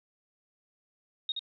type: tone with echo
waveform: sine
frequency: 3729 Hz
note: A#7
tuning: in tune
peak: -28 dBFS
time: 1.29-1.32 s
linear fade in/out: 2 ms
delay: 73 ms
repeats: 1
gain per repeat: -4 dB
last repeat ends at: 1.393 s
effects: none